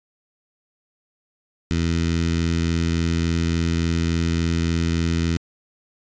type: tone with notch filter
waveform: 15% pulse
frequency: 83.5 Hz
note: E2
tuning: 23 cents sharp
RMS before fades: -21 dBFS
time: 1.71-5.37 s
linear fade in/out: 0 ms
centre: 780 Hz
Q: 0.56
effects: resampled to 16000 Hz